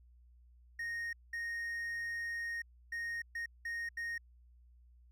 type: tone bursts at uneven times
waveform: triangle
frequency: 1859 Hz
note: A#6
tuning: 5 cents flat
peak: -35 dBFS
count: 6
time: 0.79-1.13 / 1.33-2.62 / 2.92-3.22 / 3.35-3.46 / 3.65-3.89 / 3.97-4.18 s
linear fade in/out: 5 ms
effects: added 60 Hz sine -59 dBFS peak until 5.11 s